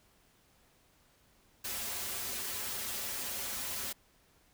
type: noise with comb filter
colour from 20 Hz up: white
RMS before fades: -38 dBFS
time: 1.64-3.93 s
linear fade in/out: 10 ms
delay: 6.4 ms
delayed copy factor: -0.8
effects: pink hiss -67 dBFS RMS until 4.53 s